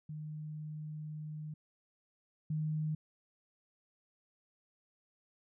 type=tone pair in turn; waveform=sine; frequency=153 / 154.51 Hz; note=D#3 / D#3; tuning=-29 / -12 cents; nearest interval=unison; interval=17 cents; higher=second; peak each=-40 / -32 dBFS; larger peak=second; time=0.09-1.54 / 2.5-2.95 s; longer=first; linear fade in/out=5 ms; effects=none